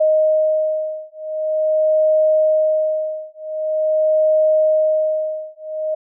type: beating tone pair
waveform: sine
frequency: 622.3 / 622.75 Hz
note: D#5 / D#5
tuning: 0 / +1 cents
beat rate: 0.45 Hz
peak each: -17 dBFS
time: 0-5.95 s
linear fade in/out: 10 ms
effects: none